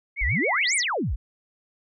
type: tone with vibrato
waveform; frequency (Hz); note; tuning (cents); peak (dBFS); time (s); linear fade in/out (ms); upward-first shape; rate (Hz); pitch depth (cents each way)
sine; 2093; C7; 0; -23; 0.16-0.85; 50; sine; 7.3; 140
type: exponential two-way sweep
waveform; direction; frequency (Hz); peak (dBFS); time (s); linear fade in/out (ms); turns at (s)
sine; up then down; 39 to 9956 to 39; -23; 0.21-1.16; 10; 0.76
effects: none